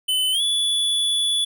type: tone with pitch glide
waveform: square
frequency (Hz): 3025 to 3435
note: F#7 to A7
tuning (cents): +38 to -42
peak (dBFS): -19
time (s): 0.08-1.45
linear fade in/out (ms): 10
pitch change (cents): +220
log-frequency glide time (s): 0.32-0.42
effects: none